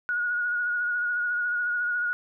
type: tone with vibrato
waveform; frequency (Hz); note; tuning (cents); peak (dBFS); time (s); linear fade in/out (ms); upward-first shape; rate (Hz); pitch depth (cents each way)
sine; 1448; F#6; -38; -24; 0.09-2.13; 0; sine; 14; 28
effects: none